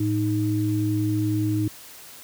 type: tone pair together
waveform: sine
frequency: 109.99 / 311.1 Hz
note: A2 / D#4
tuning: 0 / 0 cents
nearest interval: octave + tritone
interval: 1800 cents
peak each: -23 dBFS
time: 0-1.68 s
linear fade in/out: 5 ms
effects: white hiss -44 dBFS RMS until 2.23 s + high-pass 60 Hz 12 dB/octave